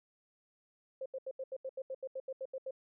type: tone bursts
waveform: sine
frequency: 528 Hz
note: C5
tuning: 16 cents sharp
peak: -37 dBFS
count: 14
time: 1.01-2.709 s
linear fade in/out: 5 ms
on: 48 ms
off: 79 ms
effects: none